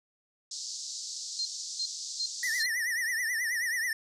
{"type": "band-pass noise", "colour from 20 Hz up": "pink", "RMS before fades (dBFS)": -39, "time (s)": [0.51, 2.63], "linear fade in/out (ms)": 5, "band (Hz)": [4300, 7400], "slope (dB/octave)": 48}
{"type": "tone bursts", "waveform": "sine", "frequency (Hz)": 4186, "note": "C8", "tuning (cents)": 0, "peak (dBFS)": -29, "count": 4, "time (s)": [1.39, 2.662], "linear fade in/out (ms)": 2, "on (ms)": 63, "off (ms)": 340}
{"type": "tone with vibrato", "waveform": "square", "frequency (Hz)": 1884, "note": "A#6", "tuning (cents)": 18, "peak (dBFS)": -29, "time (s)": [2.43, 3.93], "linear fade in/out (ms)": 2, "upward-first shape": "triangle", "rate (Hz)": 9.3, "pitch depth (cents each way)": 140}
{"effects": ["resampled to 32000 Hz"]}